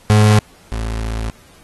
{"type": "tone pair in turn", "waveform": "35% pulse", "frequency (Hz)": [106.1, 55.4], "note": ["G#2", "A1"], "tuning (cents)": [38, 13], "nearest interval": "major seventh", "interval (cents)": 1125, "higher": "first", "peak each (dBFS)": [-6, -18], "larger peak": "first", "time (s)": [[0.1, 0.39], [0.72, 1.3]], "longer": "second", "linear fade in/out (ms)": 0, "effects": ["pink hiss -48 dBFS RMS until 1.63 s", "AAC 32 kbps"]}